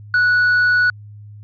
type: tone with quantisation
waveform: triangle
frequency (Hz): 1472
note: F#6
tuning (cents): -9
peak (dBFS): -10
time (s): 0.14-0.9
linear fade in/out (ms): 2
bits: 6
effects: added 104 Hz sine -35 dBFS peak until 1.43 s + resampled to 11025 Hz